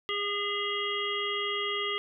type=harmonic tone; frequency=407.8 Hz; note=G#4; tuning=32 cents flat; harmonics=1 / 3 / 5 / 7 / 8; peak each=-35 / -35 / -35 / -35 / -35 dBFS; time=0.09-1.98 s; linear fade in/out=0 ms; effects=none